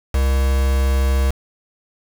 triangle tone with quantisation, 66.8 Hz, C2, 36 cents sharp, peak -12 dBFS, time 0.14-1.31 s, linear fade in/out 5 ms, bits 4, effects none

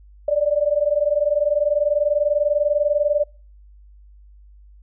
sine tone pair together, 579 / 599.1 Hz, D5 / D5, -25 / +34 cents, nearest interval minor second, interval 59 cents, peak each -19 / -19 dBFS, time 0.28-3.24 s, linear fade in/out 5 ms, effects noise-tail reverb RT60 0.4 s tail -25 dB re dry + added 50 Hz sine -44 dBFS peak until 4.82 s

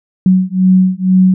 sine beating tone pair, 185 / 187.1 Hz, F#3 / F#3, 0 / +20 cents, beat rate 2.1 Hz, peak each -10 dBFS, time 0.26-1.34 s, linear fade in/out 2 ms, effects none

